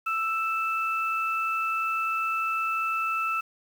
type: tone pair together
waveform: sine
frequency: 1324.2 / 2637 Hz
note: E6 / E7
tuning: +7 / 0 cents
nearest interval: octave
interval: 1193 cents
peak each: -26 / -30 dBFS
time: 0.06-3.41 s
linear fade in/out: 10 ms
effects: 8-bit